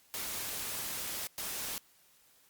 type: noise bursts at uneven times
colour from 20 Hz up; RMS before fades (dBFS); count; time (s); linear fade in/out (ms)
white; -38; 2; 0.14-1.27 / 1.38-1.78; 0
effects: white hiss -65 dBFS RMS until 2.49 s + Opus 48 kbps